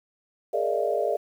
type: tone cluster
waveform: sine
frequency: 412.5 / 462.2 / 575 / 615 / 684 Hz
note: G#4 / A#4 / D5 / D#5 / F5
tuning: -12 / -15 / -37 / -20 / -36 cents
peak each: -29 dBFS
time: 0.53-1.17 s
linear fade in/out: 10 ms
effects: 9-bit